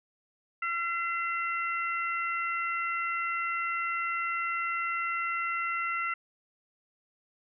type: harmonic tone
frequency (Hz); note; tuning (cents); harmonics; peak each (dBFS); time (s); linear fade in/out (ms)
680; F5; -46; 2 / 3 / 4; -31 / -33 / -38; 0.62-6.14; 5
effects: none